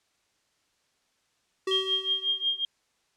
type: tone with exponential decay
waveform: square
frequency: 381.1 Hz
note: G4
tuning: 49 cents flat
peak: -26 dBFS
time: 1.67-2.64 s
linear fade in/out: 5 ms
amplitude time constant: 210 ms
type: tone with tremolo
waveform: sine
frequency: 3218 Hz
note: G7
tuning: 45 cents sharp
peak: -21 dBFS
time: 1.71-2.65 s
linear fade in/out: 2 ms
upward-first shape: triangle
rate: 5.5 Hz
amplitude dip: 95%
effects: white hiss -71 dBFS RMS until 3.16 s + low-pass 7000 Hz 12 dB/octave